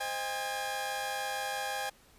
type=tone cluster; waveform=sawtooth; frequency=523 / 625 / 807 / 1680 Hz; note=C5 / D#5 / G#5 / G#6; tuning=-1 / +8 / -50 / +19 cents; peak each=-38 / -40 / -31 / -38 dBFS; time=0-1.9 s; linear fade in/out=10 ms; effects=pink hiss -61 dBFS RMS until 2.18 s + resampled to 32000 Hz